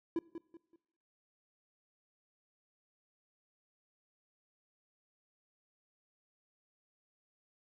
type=tone with echo; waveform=triangle; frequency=334 Hz; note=E4; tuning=23 cents sharp; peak=-28 dBFS; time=0.16-0.19 s; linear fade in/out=2 ms; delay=190 ms; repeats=3; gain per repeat=-10 dB; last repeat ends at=0.76 s; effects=noise-tail reverb RT60 1.0 s tail -22 dB re dry